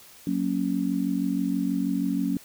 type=chord; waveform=sine; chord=F# major; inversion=none; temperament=just; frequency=185 / 231.2 / 277.5 Hz; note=F#3 / A#3 / C#4; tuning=0 / -14 / +2 cents; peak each=-28 / -29 / -26 dBFS; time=0.27-2.37 s; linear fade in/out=2 ms; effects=white hiss -50 dBFS RMS until 2.44 s